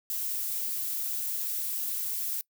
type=noise; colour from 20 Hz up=violet; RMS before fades=-32 dBFS; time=0.1-2.41 s; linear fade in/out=0 ms; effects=noise-tail reverb RT60 0.1 s tail -23 dB re dry